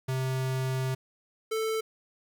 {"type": "tone pair in turn", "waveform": "square", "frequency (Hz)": [130.81, 441.5], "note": ["C3", "A4"], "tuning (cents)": [0, 6], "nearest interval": "octave + major sixth", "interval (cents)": 2106, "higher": "second", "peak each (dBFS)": -28, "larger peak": "neither", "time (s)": [[0.08, 0.95], [1.51, 1.81]], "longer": "first", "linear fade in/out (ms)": 10, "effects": ["10-bit"]}